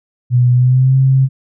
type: tone with pitch glide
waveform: sine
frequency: 123.47 to 133.1 Hz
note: B2 to C3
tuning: 0 to +30 cents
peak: -7 dBFS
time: 0.3-1.29 s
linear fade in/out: 50 ms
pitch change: +130 cents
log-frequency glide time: 0.53-0.96 s
effects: none